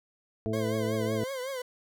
harmonic tone, 110 Hz, A2, in tune, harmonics 1 / 2 / 3 / 4 / 6, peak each -33 / -33 / -36 / -33 / -38 dBFS, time 0.46-1.24 s, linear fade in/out 0 ms
40% pulse tone with vibrato, 523.3 Hz, C5, in tune, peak -32 dBFS, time 0.53-1.62 s, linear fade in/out 5 ms, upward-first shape triangle, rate 5.4 Hz, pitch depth 110 cents each way
effects none

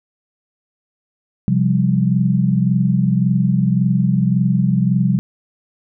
sine chord, C suspended fourth, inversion none, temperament just, 130.81 / 174.42 / 196.22 Hz, C3 / F3 / G3, 0 / -2 / +2 cents, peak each -17 dBFS, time 1.48-5.19 s, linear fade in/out 0 ms, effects none

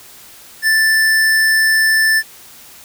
square tone, 1763 Hz, A6, 3 cents sharp, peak -11 dBFS, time 0.62-2.23 s, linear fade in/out 50 ms, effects white hiss -40 dBFS RMS until 2.84 s

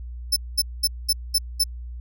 sawtooth tone bursts, 5280 Hz, E8, 2 cents sharp, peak -14 dBFS, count 6, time 0.32-1.64 s, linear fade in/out 10 ms, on 45 ms, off 210 ms, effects added 60 Hz sine -32 dBFS peak until 2 s

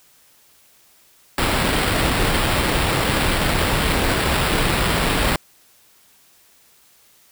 pink noise with sample-and-hold, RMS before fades -19 dBFS, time 1.38-5.36 s, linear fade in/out 2 ms, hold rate 6300 Hz, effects white hiss -54 dBFS RMS until 7.31 s

